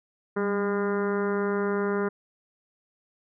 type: harmonic tone with a mistuned harmonic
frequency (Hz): 202.6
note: G#3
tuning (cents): -43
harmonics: 1 / 2 / 3 / 4 / 5 / 6 / 7 / 8 / 9 / 10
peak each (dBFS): -29 / -26 / -38 / -41 / -37 / -38 / -36 / -44 / -43 / -51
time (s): 0.36-2.09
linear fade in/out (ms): 10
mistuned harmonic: 1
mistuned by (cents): -44
effects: none